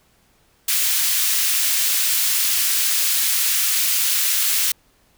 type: high-pass noise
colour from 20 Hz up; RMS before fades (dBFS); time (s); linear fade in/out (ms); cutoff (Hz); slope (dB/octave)
white; -19; 0.68-4.72; 5; 2000; 12
effects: pink hiss -59 dBFS RMS until 5.17 s